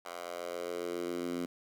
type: tone with high-pass filter sweep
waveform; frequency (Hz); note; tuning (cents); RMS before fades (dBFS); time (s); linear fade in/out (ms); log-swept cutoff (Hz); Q
10% pulse; 87.31; F2; 0; -38; 0.05-1.46; 5; 800 to 240; 2.7
effects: none